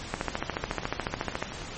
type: two click trains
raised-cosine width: 0.5 ms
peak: -12 / -24 dBFS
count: 19 / 12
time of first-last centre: 0.14-1.426 / 0.54-1.618 s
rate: 14 / 10.2 Hz
effects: pink hiss -39 dBFS RMS until 1.77 s + MP3 32 kbps